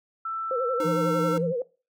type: tone with pitch glide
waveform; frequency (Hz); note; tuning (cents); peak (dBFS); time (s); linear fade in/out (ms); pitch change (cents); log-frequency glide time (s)
sine; 1329 to 1341.3; E6 to E6; +14 to +30; -28; 0.25-1.37; 5; +16; 0.55-1.13
type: tone with vibrato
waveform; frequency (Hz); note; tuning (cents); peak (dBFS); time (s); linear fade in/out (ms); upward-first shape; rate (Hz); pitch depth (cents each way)
sine; 498.8; B4; +17; -25; 0.51-1.62; 2; sine; 11; 110
type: tone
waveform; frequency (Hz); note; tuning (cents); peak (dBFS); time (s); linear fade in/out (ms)
square; 308.2; D#4; -16; -30; 0.8-1.38; 2
type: tone with tremolo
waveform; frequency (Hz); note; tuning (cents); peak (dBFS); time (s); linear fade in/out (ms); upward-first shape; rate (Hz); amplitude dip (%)
sine; 169.2; E3; +45; -26; 0.84-1.53; 20; triangle; 5.6; 25
effects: noise-tail reverb RT60 0.3 s tail -19 dB re dry